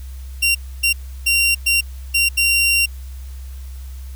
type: tone bursts at uneven times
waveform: sawtooth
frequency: 2759 Hz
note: F7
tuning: 22 cents flat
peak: -10 dBFS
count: 6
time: 0.42-0.55 / 0.83-0.93 / 1.26-1.55 / 1.66-1.81 / 2.14-2.29 / 2.37-2.86 s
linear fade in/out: 10 ms
effects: added 65 Hz sine -29 dBFS peak until 4.15 s + white hiss -48 dBFS RMS until 4.15 s